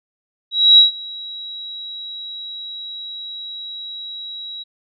sine tone with ADSR envelope, 3870 Hz, B7, 36 cents flat, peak -4 dBFS, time 0.51-4.64 s, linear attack 270 ms, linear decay 130 ms, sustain -24 dB, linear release 20 ms, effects none

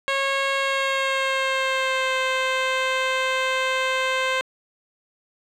10% pulse tone with pitch glide, 546 to 521.3 Hz, C#5 to C5, -26 to -6 cents, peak -12 dBFS, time 0.08-4.41 s, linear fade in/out 0 ms, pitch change -80 cents, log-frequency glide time 0.56-2.17 s, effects low-pass 5000 Hz 12 dB/octave + 8-bit

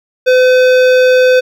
sine tone with hard clipping, 508 Hz, B4, 49 cents sharp, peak -7 dBFS, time 0.26-1.41 s, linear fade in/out 20 ms, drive 15 dB, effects none

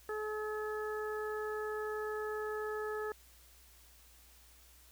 harmonic tone, 427.3 Hz, G#4, 49 cents sharp, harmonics 1 / 2 / 3 / 4, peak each -37 / -47 / -44 / -45 dBFS, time 0.09-3.12 s, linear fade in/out 2 ms, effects added 60 Hz sine -62 dBFS peak until 4.91 s + white hiss -62 dBFS RMS until 4.91 s

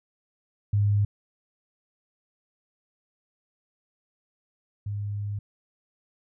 sine tone pair in turn, 102.5 / 102.5 Hz, G#2 / G#2, -22 / -22 cents, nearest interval unison, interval 0 cents, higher neither, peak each -19 / -28 dBFS, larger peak first, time 0.73-1.05 / 4.86-5.39 s, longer second, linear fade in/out 5 ms, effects none

